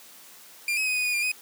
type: tone with pitch steps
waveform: 40% pulse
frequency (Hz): 2395 / 2552 / 2503 / 2484 / 2466 / 2398 / 2502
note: D7 / D#7 / D#7 / D#7 / D#7 / D7 / D#7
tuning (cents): +33 / +43 / +10 / -3 / -16 / +36 / +9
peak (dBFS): -23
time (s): 0.68-1.317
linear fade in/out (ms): 2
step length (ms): 91
effects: white hiss -49 dBFS RMS until 1.41 s + high-pass 200 Hz 12 dB/octave